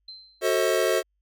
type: tone with exponential decay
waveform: sine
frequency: 4100 Hz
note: C8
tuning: 36 cents flat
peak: -36 dBFS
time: 0.08-0.59 s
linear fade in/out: 5 ms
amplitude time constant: 110 ms
type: chord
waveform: square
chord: F# diminished seventh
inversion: none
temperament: just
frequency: 370 / 444 / 532.8 / 639.4 Hz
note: F#4 / A4 / C5 / Eb5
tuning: 0 / +16 / +31 / +47 cents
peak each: -27 dBFS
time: 0.41-1.03 s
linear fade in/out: 50 ms
effects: added 50 Hz sine -70 dBFS peak until 1.21 s